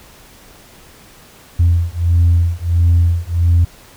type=beating tone pair; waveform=sine; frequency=84.8 / 86.3 Hz; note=E2 / F2; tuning=+50 / -20 cents; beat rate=1.5 Hz; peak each=-12 dBFS; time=1.59-3.65 s; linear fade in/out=10 ms; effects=tanh soft clip ceiling -5 dBFS + pink hiss -43 dBFS RMS until 3.96 s